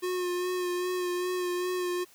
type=tone with vibrato; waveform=square; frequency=360 Hz; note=F#4; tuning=47 cents flat; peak=-29 dBFS; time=0.02-2.05 s; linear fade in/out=20 ms; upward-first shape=sine; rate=2.5 Hz; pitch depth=24 cents each way; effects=white hiss -58 dBFS RMS until 2.14 s